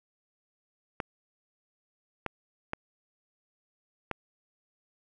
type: clicks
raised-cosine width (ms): 0.5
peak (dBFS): -16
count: 4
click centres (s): 1.002 / 2.263 / 2.734 / 4.113
effects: none